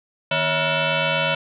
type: tone with frequency modulation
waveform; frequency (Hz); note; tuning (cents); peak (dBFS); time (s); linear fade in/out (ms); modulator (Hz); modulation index
sine; 1046.5; C6; 0; -18; 0.31-1.35; 5; 401; 5.4
effects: none